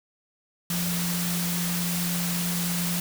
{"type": "tone in noise", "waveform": "sine", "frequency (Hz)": 174.61, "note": "F3", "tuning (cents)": 0, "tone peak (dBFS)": -27, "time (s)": [0.7, 3], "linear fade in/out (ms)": 2, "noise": "white", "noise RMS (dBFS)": -30, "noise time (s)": [0.7, 3], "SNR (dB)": 0, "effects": []}